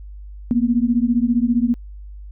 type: beating tone pair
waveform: sine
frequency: 232.1 / 247.1 Hz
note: A#3 / B3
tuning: -7 / +1 cents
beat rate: 15 Hz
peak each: -17 / -18 dBFS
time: 0.51-1.74 s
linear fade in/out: 0 ms
effects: added 50 Hz sine -33 dBFS peak until 2.31 s